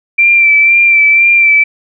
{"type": "tone with vibrato", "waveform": "sine", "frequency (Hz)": 2349, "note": "D7", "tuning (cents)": 0, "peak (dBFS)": -4, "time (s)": [0.18, 1.64], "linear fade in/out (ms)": 10, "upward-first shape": "sine", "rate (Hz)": 2, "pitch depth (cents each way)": 30, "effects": []}